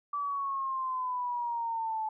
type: exponential sweep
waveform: sine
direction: down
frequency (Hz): 1161 to 866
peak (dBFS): -30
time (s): 0.13-2.09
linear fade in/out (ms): 5
effects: none